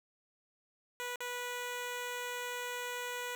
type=tone with dropouts; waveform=10% pulse; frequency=490.1 Hz; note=B4; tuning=13 cents flat; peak=-29 dBFS; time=1-3.35 s; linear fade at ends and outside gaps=0 ms; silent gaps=1.158-1.205 s; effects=none